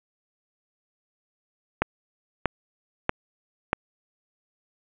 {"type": "click train", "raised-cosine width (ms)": 0.5, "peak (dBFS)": -5, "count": 4, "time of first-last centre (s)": [1.82, 3.731], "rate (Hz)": 1.57, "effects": ["resampled to 8000 Hz", "7-bit"]}